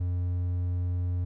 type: tone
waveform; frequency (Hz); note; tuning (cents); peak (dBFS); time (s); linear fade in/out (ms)
triangle; 89; F2; +33; -24; 0-1.25; 10
effects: none